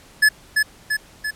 square tone with echo, 1718 Hz, A6, 42 cents flat, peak -11 dBFS, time 0.22-0.29 s, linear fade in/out 10 ms, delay 340 ms, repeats 3, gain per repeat -4 dB, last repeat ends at 1.31 s, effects pink hiss -48 dBFS RMS until 1.35 s + low-pass 12000 Hz 12 dB/octave

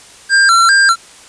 square tone with vibrato, 1472 Hz, F#6, 9 cents flat, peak -7 dBFS, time 0.29-0.96 s, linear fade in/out 50 ms, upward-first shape square, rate 2.5 Hz, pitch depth 140 cents each way, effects white hiss -39 dBFS RMS until 1.28 s + resampled to 22050 Hz

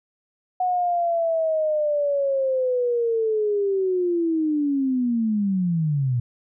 sine linear sweep, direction down, 736 to 117.7 Hz, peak -19 dBFS, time 0.6-6.2 s, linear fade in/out 5 ms, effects none

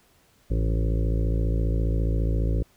harmonic tone with a mistuned harmonic, 54.7 Hz, A1, 9 cents flat, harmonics 1 / 2 / 3 / 5 / 6 / 7 / 8 / 9 / 10, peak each -22 / -28 / -32 / -36 / -38 / -39 / -40 / -41 / -42 dBFS, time 0.5-2.63 s, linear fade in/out 10 ms, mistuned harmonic 3, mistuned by +48 cents, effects pink hiss -61 dBFS RMS until 2.76 s

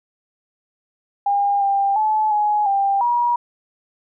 sine tone with pitch steps, 806 / 794 / 862 / 838 / 792 / 959 Hz, G5 / G5 / A5 / G#5 / G5 / A#5, +48 / +22 / -36 / +15 / +18 / +49 cents, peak -15 dBFS, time 1.26-3.36 s, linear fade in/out 5 ms, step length 350 ms, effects none

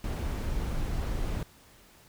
brown noise, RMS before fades -31 dBFS, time 0.04-1.43 s, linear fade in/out 2 ms, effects pink hiss -57 dBFS RMS until 2.08 s

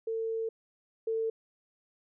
sine tone pair in turn, 450 / 448.3 Hz, A4 / A4, +39 / +32 cents, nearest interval unison, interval 7 cents, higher first, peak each -30 / -28 dBFS, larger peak second, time 0.07-0.49 / 1.07-1.3 s, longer first, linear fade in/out 5 ms, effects none

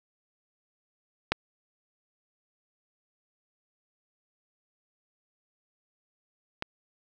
clicks, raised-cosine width 0.3 ms, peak -7 / -15 dBFS, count 2, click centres 1.32 / 6.624 s, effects none

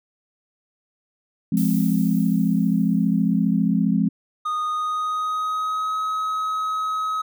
sine chord, F minor, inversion none, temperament just, 174.61 / 209.5 / 261.9 Hz, F3 / Ab3 / C4, 0 / +15 / +2 cents, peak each -21 / -20 / -23 dBFS, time 1.52-4.09 s, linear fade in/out 5 ms
violet noise with exponential decay, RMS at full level -31 dBFS, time 1.57-3.97 s, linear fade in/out 2 ms, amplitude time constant 520 ms
triangle tone with pitch glide, 1235 to 1274.1 Hz, D#6 to D#6, -13 to +41 cents, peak -20 dBFS, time 4.45-7.22 s, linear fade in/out 10 ms, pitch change +54 cents, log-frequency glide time 4.65-5.97 s
effects none

